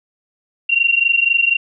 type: tone pair together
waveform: sine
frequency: 2744 / 2768 Hz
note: F7 / F7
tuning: -31 / -16 cents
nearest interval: unison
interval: 15 cents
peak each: -15 dBFS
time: 0.69-1.57 s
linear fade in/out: 10 ms
effects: none